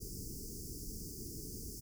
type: band-stop noise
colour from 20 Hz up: pink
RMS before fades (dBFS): -45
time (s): 0-1.81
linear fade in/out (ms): 20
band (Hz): 450 to 4800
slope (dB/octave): 96
effects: none